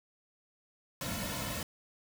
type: noise with comb filter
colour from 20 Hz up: pink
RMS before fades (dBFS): -37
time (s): 1.01-1.63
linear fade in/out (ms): 2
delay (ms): 2.5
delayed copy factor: -0.95
effects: none